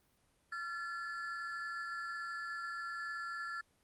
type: ring-modulated tone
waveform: triangle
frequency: 1548 Hz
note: G6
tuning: 22 cents flat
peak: -33 dBFS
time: 0.52-3.61 s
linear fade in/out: 5 ms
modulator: 180 Hz
effects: pink hiss -73 dBFS RMS until 3.83 s + Opus 32 kbps